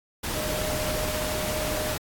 sine tone in noise, 614 Hz, D#5, 23 cents flat, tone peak -31 dBFS, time 0.35-1.94 s, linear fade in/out 10 ms, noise pink, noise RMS -30 dBFS, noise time 0.23-1.98 s, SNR -4 dB, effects AAC 64 kbps

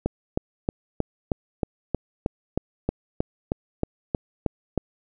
click train, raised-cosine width 2 ms, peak -9 dBFS, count 16, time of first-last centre 0.06-4.777 s, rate 3.18 Hz, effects none

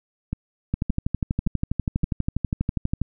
two click trains, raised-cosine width 5 ms, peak -10 / -13 dBFS, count 29 / 4, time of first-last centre 0.74-3.016 / 0.33-2.035 s, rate 12.3 / 1.76 Hz, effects none

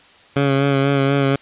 15% pulse tone with vibrato, 138.59 Hz, C#3, in tune, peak -8 dBFS, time 0.36-1.36 s, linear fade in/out 5 ms, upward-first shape sine, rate 4.1 Hz, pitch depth 29 cents each way, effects white hiss -48 dBFS RMS until 1.41 s + resampled to 8000 Hz

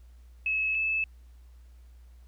sine tone pair in turn, 2586 / 2613 Hz, E7 / E7, -34 / -16 cents, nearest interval unison, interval 18 cents, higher second, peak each -25 dBFS, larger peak neither, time 0.46-0.75 / 0.75-1.04 s, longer neither, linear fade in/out 2 ms, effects added 60 Hz sine -49 dBFS peak until 2.27 s + pink hiss -69 dBFS RMS until 2.27 s

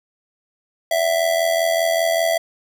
square tone with amplitude modulation, 663 Hz, E5, 10 cents sharp, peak -14 dBFS, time 0.91-2.38 s, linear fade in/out 5 ms, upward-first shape sine, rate 85.1 Hz, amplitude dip 65%, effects none

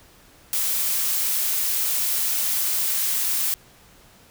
blue noise, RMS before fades -23 dBFS, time 0.53-3.54 s, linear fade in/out 0 ms, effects pink hiss -52 dBFS RMS until 4.3 s

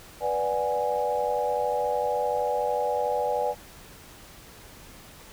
sine chord, G# half-diminished seventh, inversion first, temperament equal, 493.9 / 587.3 / 740 / 830.6 Hz, B4 / D5 / F#5 / G#5, 0 / 0 / 0 / 0 cents, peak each -28 / -29 / -33 / -28 dBFS, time 0.2-3.55 s, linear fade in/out 50 ms, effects pink hiss -48 dBFS RMS until 5.32 s

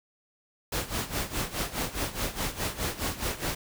pink noise with tremolo, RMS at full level -29 dBFS, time 0.72-3.55 s, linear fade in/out 5 ms, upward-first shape sine, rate 4.8 Hz, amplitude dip 80%, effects none

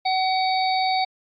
harmonic tone, 754 Hz, F#5, 32 cents sharp, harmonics 1 / 3 / 5 / 6, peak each -20 / -29 / -31 / -29 dBFS, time 0.05-1.05 s, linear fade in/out 10 ms, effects AAC 64 kbps

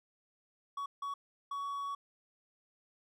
triangle tone bursts at uneven times, 1124 Hz, C#6, 24 cents sharp, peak -34 dBFS, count 3, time 0.77-0.86 / 1.02-1.14 / 1.51-1.95 s, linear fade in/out 5 ms, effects none

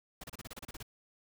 pink noise bursts, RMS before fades -45 dBFS, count 11, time 0.21-0.828 s, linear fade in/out 5 ms, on 28 ms, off 31 ms, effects none

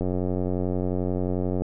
click train, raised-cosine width 2 ms, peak -14 dBFS, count 148, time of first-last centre 0.01-1.62 s, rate 91.3 Hz, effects none

